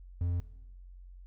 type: tone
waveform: triangle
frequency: 87.31 Hz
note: F2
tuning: in tune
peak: -26 dBFS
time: 0.21-0.4 s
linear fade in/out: 0 ms
effects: noise-tail reverb RT60 1.0 s tail -18 dB re dry + added 45 Hz sine -47 dBFS peak until 1.26 s